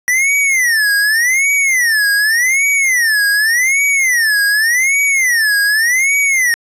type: tone with vibrato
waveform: square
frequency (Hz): 1927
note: B6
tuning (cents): -43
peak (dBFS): -11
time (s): 0.08-6.54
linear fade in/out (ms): 0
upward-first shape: sine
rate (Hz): 0.86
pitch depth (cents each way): 280
effects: resampled to 32000 Hz